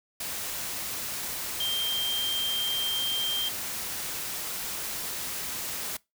sine tone in noise, 3170 Hz, G7, 19 cents sharp, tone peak -26 dBFS, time 1.6-3.49 s, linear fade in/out 5 ms, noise white, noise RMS -34 dBFS, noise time 0.2-5.97 s, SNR +5 dB, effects noise-tail reverb RT60 0.2 s tail -22 dB re dry

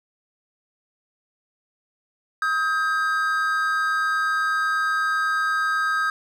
triangle tone pair together, 1267 / 1595.1 Hz, D#6 / G6, +31 / +30 cents, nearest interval major third, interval 399 cents, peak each -21 dBFS, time 2.42-6.1 s, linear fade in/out 2 ms, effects none

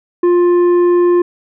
sine tone with tanh clipping, 351.5 Hz, F4, 11 cents sharp, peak -9 dBFS, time 0.23-1.22 s, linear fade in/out 5 ms, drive 7 dB, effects none

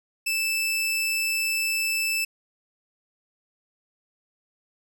sawtooth tone, 2637 Hz, E7, in tune, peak -20 dBFS, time 0.26-2.25 s, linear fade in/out 10 ms, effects none

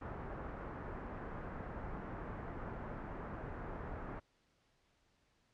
pink low-pass noise, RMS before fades -45 dBFS, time 0.01-4.2 s, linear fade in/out 10 ms, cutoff 1600 Hz, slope 24 dB/octave, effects pink hiss -75 dBFS RMS until 5.53 s + low-pass 6000 Hz 12 dB/octave

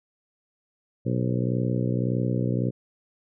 harmonic tone with a mistuned harmonic, 61.74 Hz, B1, in tune, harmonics 2 / 3 / 4 / 5 / 6 / 7 / 8 / 9, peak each -25 / -29 / -31 / -33 / -35 / -36 / -37 / -38 dBFS, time 1.05-2.71 s, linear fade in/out 20 ms, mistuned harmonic 9, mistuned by -54 cents, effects none

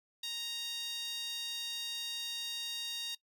sawtooth tone with high-pass filter, 932.3 Hz, A#5, in tune, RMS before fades -39 dBFS, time 0.23-3.15 s, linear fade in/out 5 ms, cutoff 3600 Hz, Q 4.3, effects noise-tail reverb RT60 0.1 s tail -21 dB re dry

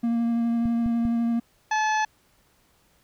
triangle tone with vibrato, 233.1 Hz, A#3, in tune, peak -19 dBFS, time 0.03-1.4 s, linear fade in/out 10 ms, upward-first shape triangle, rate 12 Hz, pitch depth 15 cents each way
clicks, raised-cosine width 5 ms, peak -19 dBFS, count 3, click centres 0.656 / 0.861 / 1.053 s
harmonic tone, 862 Hz, A5, 36 cents flat, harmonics 1 / 2 / 3 / 4 / 5 / 6 / 7, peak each -22 / -27 / -35 / -41 / -42 / -48 / -38 dBFS, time 1.71-2.05 s, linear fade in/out 5 ms
effects pink hiss -63 dBFS RMS until 3.03 s

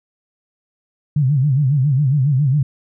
sine tone with vibrato, 138.59 Hz, C#3, in tune, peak -12 dBFS, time 1.16-2.63 s, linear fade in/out 5 ms, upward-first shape sine, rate 7.3 Hz, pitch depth 160 cents each way, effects none

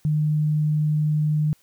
sine tone, 152 Hz, D#3, 40 cents flat, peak -18 dBFS, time 0.05-1.53 s, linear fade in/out 0 ms, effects white hiss -61 dBFS RMS until 1.62 s

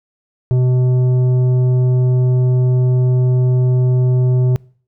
sine tone with tanh clipping, 126.4 Hz, B2, 41 cents sharp, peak -12 dBFS, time 0.51-4.56 s, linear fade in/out 0 ms, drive 9 dB, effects noise-tail reverb RT60 0.5 s tail -25 dB re dry

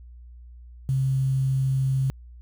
sine tone with quantisation, 133.3 Hz, C3, 33 cents sharp, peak -20 dBFS, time 0.89-2.1 s, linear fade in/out 0 ms, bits 8, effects added 60 Hz sine -42 dBFS peak until 2.41 s

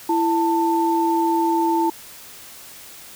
sine tone pair together, 333.4 / 890 Hz, E4 / A5, +20 / +20 cents, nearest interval octave + perfect fourth, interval 1700 cents, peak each -19 dBFS, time 0.09-1.9 s, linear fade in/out 5 ms, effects white hiss -41 dBFS RMS until 3.15 s

